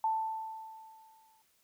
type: tone with exponential decay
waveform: sine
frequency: 884 Hz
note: A5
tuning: 8 cents sharp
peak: -26 dBFS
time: 0.04-1.42 s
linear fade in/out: 2 ms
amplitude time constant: 300 ms
effects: white hiss -71 dBFS RMS until 1.63 s